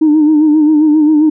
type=tone with vibrato; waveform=sine; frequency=305.3 Hz; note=D#4; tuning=33 cents flat; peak=-4 dBFS; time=0.01-1.3 s; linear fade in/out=10 ms; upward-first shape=sine; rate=7.5 Hz; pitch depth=57 cents each way; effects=tanh soft clip ceiling -2 dBFS